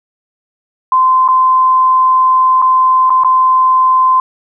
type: tone with dropouts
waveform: sine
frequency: 1034 Hz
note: C6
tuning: 21 cents flat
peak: -6 dBFS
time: 0.92-4.2 s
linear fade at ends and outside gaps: 2 ms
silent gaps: 1.279-1.286 / 2.618-2.623 / 3.097-3.103 / 3.236-3.246 s
effects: none